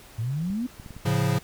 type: exponential sweep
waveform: sine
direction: up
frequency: 106 to 259.9 Hz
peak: -25 dBFS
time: 0.18-0.67 s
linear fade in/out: 10 ms
type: clicks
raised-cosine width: 5 ms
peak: -28 dBFS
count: 6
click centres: 0.502 / 0.799 / 0.862 / 0.907 / 0.966 / 1.07 s
type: chord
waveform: square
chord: A augmented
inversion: none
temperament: equal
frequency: 110 / 138.59 / 174.61 Hz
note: A2 / C#3 / E#3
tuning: 0 / 0 / 0 cents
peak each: -27 / -25 / -28 dBFS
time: 1.05-1.39 s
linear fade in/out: 10 ms
effects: pink hiss -49 dBFS RMS until 1.43 s